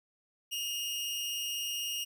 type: tone with amplitude modulation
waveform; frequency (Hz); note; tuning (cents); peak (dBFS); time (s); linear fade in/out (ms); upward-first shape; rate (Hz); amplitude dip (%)
sawtooth; 2846; F7; +32; -28; 0.51-2.05; 20; sine; 256; 45
effects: none